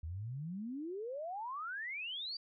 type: exponential sweep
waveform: sine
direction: up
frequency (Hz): 75.4 to 4756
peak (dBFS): -39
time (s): 0.03-2.37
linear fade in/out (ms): 5
effects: none